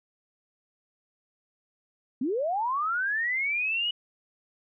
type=linear sweep; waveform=sine; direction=up; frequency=230 to 2951 Hz; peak=-25 dBFS; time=2.21-3.91 s; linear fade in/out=5 ms; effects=none